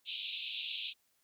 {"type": "band-pass noise", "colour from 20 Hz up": "white", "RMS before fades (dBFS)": -41, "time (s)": [0.05, 0.94], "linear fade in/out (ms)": 50, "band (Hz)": [2500, 3900], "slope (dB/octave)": 96, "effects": ["white hiss -75 dBFS RMS until 1.23 s"]}